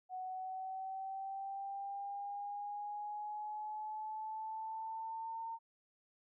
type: linear sweep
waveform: sine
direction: up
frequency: 740 to 912 Hz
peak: -40 dBFS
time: 0.09-5.59 s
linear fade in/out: 50 ms
effects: none